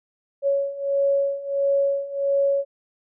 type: beating tone pair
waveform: sine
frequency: 556 / 557.5 Hz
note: C#5 / C#5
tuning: +5 / +10 cents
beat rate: 1.5 Hz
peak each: -24 / -21 dBFS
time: 0.42-2.65 s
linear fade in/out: 50 ms
effects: none